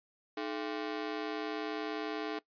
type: ring-modulated tone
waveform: sawtooth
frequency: 368.7 Hz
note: F#4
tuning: 6 cents flat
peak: -28 dBFS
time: 0.37-2.39 s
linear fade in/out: 5 ms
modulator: 60.1 Hz
effects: noise-tail reverb RT60 0.1 s tail -20 dB re dry + resampled to 11025 Hz